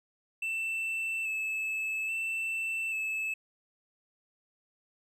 triangle tone with vibrato, 2637 Hz, E7, in tune, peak -29 dBFS, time 0.42-3.34 s, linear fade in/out 5 ms, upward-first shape square, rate 0.6 Hz, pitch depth 20 cents each way, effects none

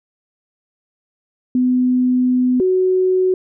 sine tone pair in turn, 251.7 / 371.4 Hz, B3 / F#4, +33 / +7 cents, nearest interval perfect fifth, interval 674 cents, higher second, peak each -12 dBFS, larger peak neither, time 1.55-2.6 / 2.6-3.34 s, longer first, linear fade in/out 2 ms, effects none

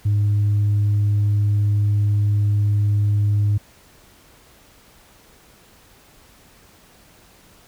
sine tone, 103.2 Hz, G#2, 10 cents flat, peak -13 dBFS, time 0.05-3.58 s, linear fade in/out 10 ms, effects tanh soft clip ceiling -13 dBFS + pink hiss -51 dBFS RMS until 7.67 s

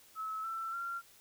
sine tone with pitch steps, 1296 / 1336.3 / 1377.8 Hz, E6 / E6 / F6, -30 / +23 / -24 cents, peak -36 dBFS, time 0.15-1.02 s, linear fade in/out 50 ms, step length 290 ms, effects white hiss -61 dBFS RMS until 1.2 s

